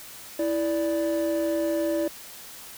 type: tone pair together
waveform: triangle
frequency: 328.8 / 585.1 Hz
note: E4 / D5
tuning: -4 / -7 cents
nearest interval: minor seventh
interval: 997 cents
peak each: -23 dBFS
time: 0.39-2.08 s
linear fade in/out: 5 ms
effects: tanh soft clip ceiling -16 dBFS + white hiss -43 dBFS RMS until 2.77 s